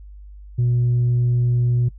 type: tone with tanh clipping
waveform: sine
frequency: 121.6 Hz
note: B2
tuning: 26 cents flat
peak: -16 dBFS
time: 0.58-1.89 s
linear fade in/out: 10 ms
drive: 1 dB
effects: noise-tail reverb RT60 0.1 s tail -21 dB re dry + added 50 Hz sine -37 dBFS peak until 1.98 s